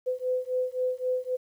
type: beating tone pair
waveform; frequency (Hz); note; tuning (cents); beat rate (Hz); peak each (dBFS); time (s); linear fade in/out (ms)
sine; 505 / 508.8; B4 / C5; +39 / -48; 3.8; -29; 0.06-1.37; 20
effects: 10-bit